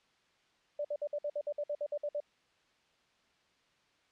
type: tone bursts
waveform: sine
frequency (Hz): 587.3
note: D5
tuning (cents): 0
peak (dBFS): -32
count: 13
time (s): 0.79-2.203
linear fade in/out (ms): 5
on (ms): 57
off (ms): 56
effects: white hiss -70 dBFS RMS until 4.11 s + low-pass 4000 Hz 12 dB/octave